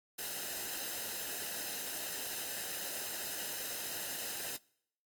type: noise with comb filter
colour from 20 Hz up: white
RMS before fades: -40 dBFS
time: 0.18-4.57 s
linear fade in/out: 10 ms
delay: 0.88 ms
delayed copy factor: -0.6
effects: noise-tail reverb RT60 0.7 s tail -24 dB re dry + AAC 64 kbps